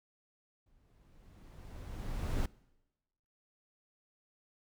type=noise with exponential growth; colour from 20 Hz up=brown; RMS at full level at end=-31 dBFS; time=0.66-2.46 s; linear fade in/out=5 ms; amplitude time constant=390 ms; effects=noise-tail reverb RT60 1.0 s tail -23 dB re dry